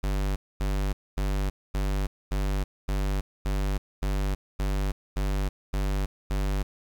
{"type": "tone bursts", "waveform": "square", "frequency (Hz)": 49, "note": "G1", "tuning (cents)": 0, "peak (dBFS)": -25, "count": 12, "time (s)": [0.03, 6.63], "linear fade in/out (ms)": 10, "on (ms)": 330, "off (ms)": 240, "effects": ["9-bit"]}